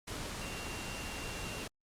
sine tone in noise, 2762 Hz, F7, 20 cents flat, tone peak -47 dBFS, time 0.41-1.64 s, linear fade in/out 10 ms, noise pink, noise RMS -41 dBFS, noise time 0.07-1.68 s, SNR -9 dB, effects low-pass 10000 Hz 12 dB/octave + Opus 48 kbps

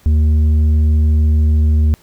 sine tone with tanh clipping, 76.7 Hz, D#2, 24 cents flat, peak -10 dBFS, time 0.06-1.94 s, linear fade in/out 0 ms, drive 6 dB, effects pink hiss -50 dBFS RMS until 2.02 s

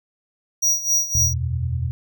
square tone with tremolo, 5770 Hz, F#8, 44 cents flat, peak -15 dBFS, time 0.62-1.34 s, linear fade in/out 10 ms, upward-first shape sine, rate 3.8 Hz, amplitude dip 80%
sine chord, E suspended second, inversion none, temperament equal, 82.41 / 92.5 / 123.47 Hz, E2 / F#2 / B2, 0 / 0 / 0 cents, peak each -24 / -30 / -24 dBFS, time 1.15-1.91 s, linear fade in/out 0 ms
effects none

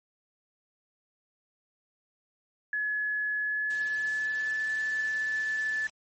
sine tone with pitch glide, 1700 to 1743.8 Hz, G#6 to A6, +40 to -16 cents, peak -27 dBFS, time 2.73-5.87 s, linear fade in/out 2 ms, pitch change +44 cents, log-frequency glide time 3.39-4.63 s
white noise, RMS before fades -46 dBFS, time 3.7-5.9 s, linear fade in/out 5 ms
effects MP3 32 kbps

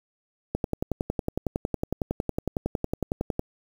click train, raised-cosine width 2 ms, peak -12 dBFS, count 32, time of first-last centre 0.55-3.394 s, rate 10.9 Hz, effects 7-bit

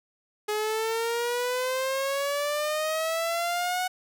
sawtooth exponential sweep, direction up, 419.5 to 740 Hz, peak -22 dBFS, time 0.48-3.88 s, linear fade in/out 10 ms, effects none

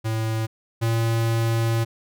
square tone pair in turn, 111.3 / 114.36 Hz, A2 / A#2, +20 / -33 cents, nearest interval unison, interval 47 cents, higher second, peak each -23 / -20 dBFS, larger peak second, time 0.04-0.47 / 0.81-1.85 s, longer second, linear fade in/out 20 ms, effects none

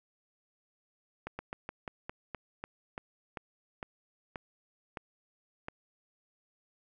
slowing click train, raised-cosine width 0.5 ms, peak -23 dBFS, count 14, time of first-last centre 1.27-5.684 s, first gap 120 ms, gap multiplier 1.16, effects none

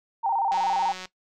sine tone with vibrato, 852 Hz, G#5, 44 cents sharp, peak -21 dBFS, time 0.23-0.93 s, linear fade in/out 20 ms, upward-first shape square, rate 16 Hz, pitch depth 130 cents each way
click train, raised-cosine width 0.2 ms, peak -20 dBFS, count 100, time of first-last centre 0.52-1.055 s, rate 185 Hz
effects noise-tail reverb RT60 0.1 s tail -18 dB re dry

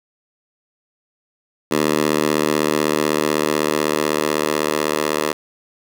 10% pulse tone with high-pass filter sweep, 76 Hz, D#2, 40 cents flat, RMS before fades -19 dBFS, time 1.71-5.33 s, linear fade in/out 5 ms, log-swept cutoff 290 to 470 Hz, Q 0.97, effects none

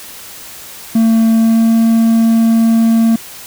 triangle tone with pitch glide, 225.1 to 226.9 Hz, A3 to A#3, +40 to -47 cents, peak -5 dBFS, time 0.95-3.16 s, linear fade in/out 5 ms, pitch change +13 cents, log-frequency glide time 1.34-1.76 s, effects white hiss -32 dBFS RMS until 3.46 s

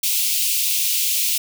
white high-pass noise, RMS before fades -20 dBFS, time 0.03-1.38 s, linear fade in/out 5 ms, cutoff 2400 Hz, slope 48 dB/octave, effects none

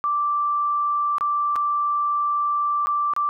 sine tone with dropouts, 1172 Hz, D6, 4 cents flat, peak -19 dBFS, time 0.04-3.29 s, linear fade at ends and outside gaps 0 ms, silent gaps 1.183-1.209 / 1.557-1.562 / 2.86-2.87 / 3.136-3.164 s, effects none

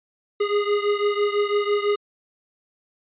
square beating tone pair, 410 / 416 Hz, G#4 / G#4, -22 / +3 cents, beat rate 6 Hz, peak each -22 / -25 dBFS, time 0.4-1.96 s, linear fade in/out 10 ms, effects resampled to 8000 Hz

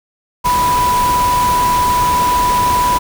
sine tone in noise, 987 Hz, B5, 1 cent flat, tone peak -11 dBFS, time 0.44-2.99 s, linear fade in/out 20 ms, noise pink, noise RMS -21 dBFS, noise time 0.44-2.99 s, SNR +7 dB, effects none

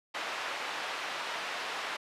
pink band-pass noise, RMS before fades -37 dBFS, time 0.14-1.97 s, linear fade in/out 10 ms, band 790 to 3400 Hz, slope 12 dB/octave, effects resampled to 32000 Hz

